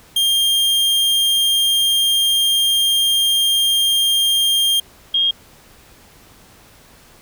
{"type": "tone pair in turn", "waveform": ["45% pulse", "sine"], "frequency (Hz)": [3203, 3238], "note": ["G7", "G#7"], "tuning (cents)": [37, -45], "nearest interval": "unison", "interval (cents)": 18, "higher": "second", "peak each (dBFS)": -13, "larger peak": "neither", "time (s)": [[0.16, 4.8], [5.14, 5.31]], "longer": "first", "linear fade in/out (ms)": 5, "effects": ["pink hiss -47 dBFS RMS until 7.21 s"]}